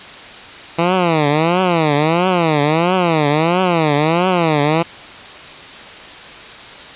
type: tone with vibrato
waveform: 10% pulse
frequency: 164.2 Hz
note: E3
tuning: 6 cents flat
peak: -4 dBFS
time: 0.78-4.83 s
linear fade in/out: 10 ms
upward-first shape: triangle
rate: 1.5 Hz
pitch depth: 250 cents each way
effects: white hiss -34 dBFS RMS until 6.95 s + resampled to 8000 Hz